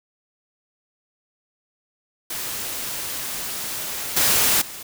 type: noise with level steps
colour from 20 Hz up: white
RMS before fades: -29 / -18 / -36 dBFS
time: 2.3-4.83 s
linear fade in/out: 5 ms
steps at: 4.16 / 4.61 s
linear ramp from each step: 10 ms
effects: none